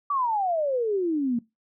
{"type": "exponential sweep", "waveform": "sine", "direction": "down", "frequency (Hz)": [1174.7, 227.4], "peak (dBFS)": -22, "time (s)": [0.1, 1.39], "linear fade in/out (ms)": 5, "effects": ["noise-tail reverb RT60 0.2 s tail -20 dB re dry"]}